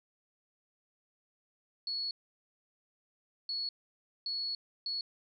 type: tone bursts at uneven times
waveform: sine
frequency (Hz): 4377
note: C#8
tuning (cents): -23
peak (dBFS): -33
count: 4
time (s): 1.87-2.11 / 3.49-3.69 / 4.26-4.55 / 4.86-5.01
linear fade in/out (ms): 2
effects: none